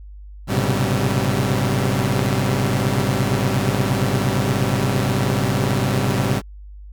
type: tone cluster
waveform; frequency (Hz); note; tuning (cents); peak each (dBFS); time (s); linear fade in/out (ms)
sawtooth; 103.6 / 121.9 / 130.3 / 139 / 192.4; G#2 / B2 / C3 / C#3 / G3; -4 / -22 / -7 / +5 / -32; -20; 0.47-6.42; 50
effects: added 50 Hz sine -35 dBFS peak until 6.92 s